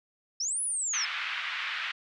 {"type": "linear two-way sweep", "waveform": "sine", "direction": "up then down", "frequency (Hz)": [5100, 10320, 5100], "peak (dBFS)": -28, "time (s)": [0.4, 1.05], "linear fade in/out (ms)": 5, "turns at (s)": 0.62}
{"type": "band-pass noise", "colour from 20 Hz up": "pink", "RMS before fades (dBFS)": -34, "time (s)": [0.93, 1.92], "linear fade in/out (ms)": 10, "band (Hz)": [1400, 3200], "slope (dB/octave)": 24}
{"effects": []}